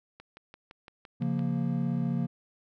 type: click train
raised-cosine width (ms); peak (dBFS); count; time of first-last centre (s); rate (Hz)
0.3; -31; 8; 0.2-1.393; 5.87
type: chord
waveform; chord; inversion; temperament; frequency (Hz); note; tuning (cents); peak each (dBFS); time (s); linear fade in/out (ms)
triangle; Bb minor; first; equal; 138.59 / 174.61 / 233.1; Db3 / F3 / Bb3; 0 / 0 / 0; -29; 1.2-2.27; 20
effects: none